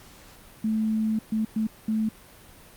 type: tone bursts at uneven times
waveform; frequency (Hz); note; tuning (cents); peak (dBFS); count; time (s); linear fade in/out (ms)
sine; 218.7; A3; -10; -22; 4; 0.64-1.19 / 1.32-1.45 / 1.56-1.67 / 1.88-2.09; 5
effects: pink hiss -50 dBFS RMS until 2.76 s + Opus 48 kbps